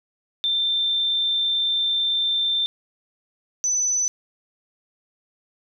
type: tone pair in turn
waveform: sine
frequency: 3571 / 6006 Hz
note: A7 / F#8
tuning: +25 / +25 cents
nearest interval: major sixth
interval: 900 cents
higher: second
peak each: -19 dBFS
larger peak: neither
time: 0.44-2.66 / 3.64-4.08 s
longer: first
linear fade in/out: 0 ms
effects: none